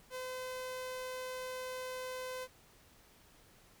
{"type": "tone", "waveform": "sawtooth", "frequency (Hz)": 511, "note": "C5", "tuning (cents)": -41, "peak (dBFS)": -36, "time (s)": [0.1, 2.48], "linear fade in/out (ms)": 50, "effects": ["pink hiss -63 dBFS RMS until 3.8 s"]}